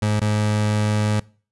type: tone with dropouts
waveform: 30% pulse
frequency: 105.9 Hz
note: G#2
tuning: 34 cents sharp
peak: -15 dBFS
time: 0.02-1.2 s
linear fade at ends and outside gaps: 5 ms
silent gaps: 0.197-0.215 s
effects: noise-tail reverb RT60 0.4 s tail -23 dB re dry + resampled to 24000 Hz